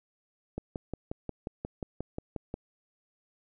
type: click train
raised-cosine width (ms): 2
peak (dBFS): -21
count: 12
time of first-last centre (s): 0.58-2.541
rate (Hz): 5.61
effects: none